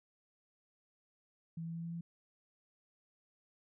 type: tone with pitch steps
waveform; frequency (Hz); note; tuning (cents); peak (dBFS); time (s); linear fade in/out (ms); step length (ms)
sine; 164.81 / 165.86 / 166.92 / 167.98 / 169.05; E3 / E3 / E3 / E3 / E3; 0 / +11 / +22 / +33 / +44; -39; 1.57-2.01; 5; 88
effects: none